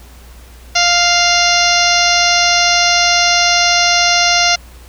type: harmonic tone with a mistuned harmonic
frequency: 698.5 Hz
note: F5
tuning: in tune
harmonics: 1 / 2 / 3 / 4 / 5 / 6 / 7 / 8 / 9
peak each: -16 / -18 / -17 / -18 / -21 / -18 / -20 / -17 / -21 dBFS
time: 0.75-4.56 s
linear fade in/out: 10 ms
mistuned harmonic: 7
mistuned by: +25 cents
effects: added 60 Hz sine -36 dBFS peak until 4.88 s + pink hiss -43 dBFS RMS until 4.88 s